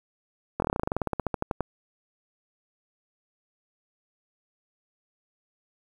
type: slowing click train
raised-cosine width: 1 ms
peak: -12 dBFS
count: 21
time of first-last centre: 0.6-1.607 s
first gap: 22 ms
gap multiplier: 1.08
effects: 8-bit